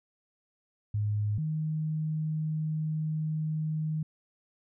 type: tone pair in turn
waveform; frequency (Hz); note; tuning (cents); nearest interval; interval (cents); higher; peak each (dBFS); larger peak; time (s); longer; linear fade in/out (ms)
sine; 104.7 / 155.74; G#2 / D#3; +15 / +2; perfect fifth; 687; second; -26 / -28; first; 0.94-1.38 / 1.38-4.03; second; 5
effects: none